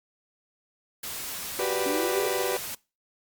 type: noise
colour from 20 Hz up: white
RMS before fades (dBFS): -35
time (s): 1.03-2.75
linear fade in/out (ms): 5
type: chord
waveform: 35% pulse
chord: G major seventh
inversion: third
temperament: equal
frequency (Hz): 370 / 392 / 493.9 / 587.3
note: F#4 / G4 / B4 / D5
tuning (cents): 0 / 0 / 0 / 0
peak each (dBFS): -30 / -30 / -28 / -32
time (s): 1.59-2.57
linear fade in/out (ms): 2
type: exponential sweep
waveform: sine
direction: up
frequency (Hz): 277.2 to 440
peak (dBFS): -29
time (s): 1.86-2.28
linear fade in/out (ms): 2
effects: noise-tail reverb RT60 0.3 s tail -23 dB re dry + Opus 48 kbps